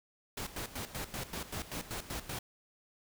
pink noise with tremolo, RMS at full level -39 dBFS, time 0.37-2.39 s, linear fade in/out 5 ms, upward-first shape square, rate 5.2 Hz, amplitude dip 75%, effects none

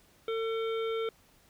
harmonic tone, 450 Hz, A4, 39 cents sharp, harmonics 1 / 3 / 5 / 7 / 8, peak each -30 / -40 / -44 / -47 / -48 dBFS, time 0.28-1.09 s, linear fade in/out 2 ms, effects pink hiss -63 dBFS RMS until 1.49 s

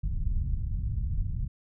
pink low-pass noise, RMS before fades -29 dBFS, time 0.03-1.48 s, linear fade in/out 10 ms, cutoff 130 Hz, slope 24 dB/octave, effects none

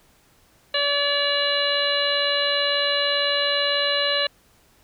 harmonic tone, 573 Hz, D5, 43 cents flat, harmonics 1 / 2 / 3 / 4 / 5 / 6 / 7, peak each -25 / -31 / -27 / -33 / -26 / -33 / -24 dBFS, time 0.74-4.27 s, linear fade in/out 5 ms, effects pink hiss -58 dBFS RMS until 4.83 s

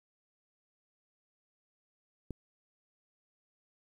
click, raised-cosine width 3 ms, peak -26 dBFS, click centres 2.307 s, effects 10-bit

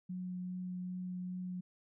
sine tone with vibrato, 181.8 Hz, F#3, 30 cents flat, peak -38 dBFS, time 0.09-1.61 s, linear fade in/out 10 ms, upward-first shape triangle, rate 2.5 Hz, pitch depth 9 cents each way, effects none

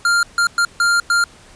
square tone bursts at uneven times, 1396.9 Hz, F6, in tune, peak -13 dBFS, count 5, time 0.05-0.23 / 0.38-0.47 / 0.58-0.65 / 0.8-1 / 1.1-1.24 s, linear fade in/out 2 ms, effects pink hiss -45 dBFS RMS until 1.55 s + resampled to 22050 Hz

